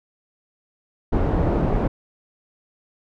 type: low-pass noise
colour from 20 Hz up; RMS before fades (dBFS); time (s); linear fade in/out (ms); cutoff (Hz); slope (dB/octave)
pink; -20; 1.12-1.88; 10; 690; 12
effects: none